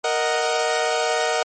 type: chord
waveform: sawtooth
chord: D# minor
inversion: second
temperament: equal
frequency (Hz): 466.2 / 622.3 / 740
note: A#4 / D#5 / F#5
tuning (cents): 0 / 0 / 0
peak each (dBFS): -20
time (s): 0.04-1.43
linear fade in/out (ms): 5
effects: MP3 32 kbps